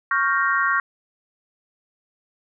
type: chord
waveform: sine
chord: G half-diminished seventh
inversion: second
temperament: equal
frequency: 1108.7 / 1396.9 / 1568 / 1864.7 Hz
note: Db6 / F6 / G6 / Bb6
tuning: 0 / 0 / 0 / 0 cents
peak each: -22 / -23 / -24 / -24 dBFS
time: 0.11-0.8 s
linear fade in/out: 2 ms
effects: none